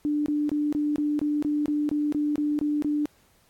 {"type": "tone bursts", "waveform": "sine", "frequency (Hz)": 296.3, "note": "D4", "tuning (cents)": 15, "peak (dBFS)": -22, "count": 13, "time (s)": [0.05, 3.056], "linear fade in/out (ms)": 0, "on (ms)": 210, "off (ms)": 23, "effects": ["pink hiss -62 dBFS RMS until 3.49 s", "AAC 64 kbps"]}